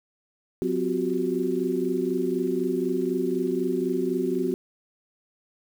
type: tone cluster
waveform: sine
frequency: 182.4 / 256.5 / 359.3 / 383.3 Hz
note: F#3 / C4 / F4 / G4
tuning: -24 / -34 / +49 / -39 cents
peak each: -32 / -28 / -27 / -28 dBFS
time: 0.62-4.54 s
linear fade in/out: 0 ms
effects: 8-bit